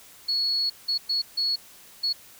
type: tone bursts at uneven times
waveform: sine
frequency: 4366 Hz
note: C#8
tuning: 27 cents flat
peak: -22 dBFS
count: 5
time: 0.28-0.7 / 0.88-0.98 / 1.09-1.22 / 1.37-1.56 / 2.03-2.13 s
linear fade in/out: 10 ms
effects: white hiss -50 dBFS RMS until 2.39 s